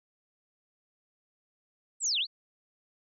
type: linear two-way sweep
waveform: sine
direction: down then up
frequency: 8280 to 2577 to 4643 Hz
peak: -26 dBFS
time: 2-2.27 s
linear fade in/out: 50 ms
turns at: 2.19 s
effects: none